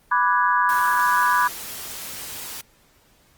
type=chord; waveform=sine; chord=G# half-diminished seventh; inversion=first; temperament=equal; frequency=987.8 / 1174.7 / 1480 / 1661.2 Hz; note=B5 / D6 / F#6 / G#6; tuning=0 / 0 / 0 / 0 cents; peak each=-19 / -22 / -25 / -23 dBFS; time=0.11-1.48 s; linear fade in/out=10 ms
type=noise; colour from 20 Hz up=white; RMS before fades=-34 dBFS; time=0.69-2.61 s; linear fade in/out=2 ms
effects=pink hiss -58 dBFS RMS until 3.37 s + Opus 24 kbps